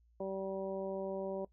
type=harmonic tone; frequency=192.7 Hz; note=G3; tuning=29 cents flat; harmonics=1 / 2 / 3 / 4 / 5; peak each=-44 / -40 / -39 / -50 / -50 dBFS; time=0.2-1.45 s; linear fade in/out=5 ms; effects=noise-tail reverb RT60 0.1 s tail -20 dB re dry + added 58 Hz sine -65 dBFS peak until 1.52 s